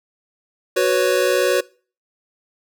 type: chord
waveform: square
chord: F# suspended fourth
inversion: none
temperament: equal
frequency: 370 / 493.9 / 554.4 Hz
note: F#4 / B4 / C#5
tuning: 0 / 0 / 0 cents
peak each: -20 dBFS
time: 0.76-1.61 s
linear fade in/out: 10 ms
effects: noise-tail reverb RT60 0.4 s tail -23 dB re dry